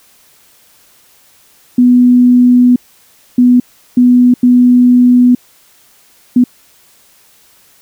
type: tone bursts at uneven times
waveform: sine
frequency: 246.9 Hz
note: B3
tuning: in tune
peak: -3 dBFS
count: 5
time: 1.78-2.76 / 3.38-3.6 / 3.97-4.34 / 4.43-5.35 / 6.36-6.44 s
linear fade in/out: 5 ms
effects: white hiss -47 dBFS RMS until 7.81 s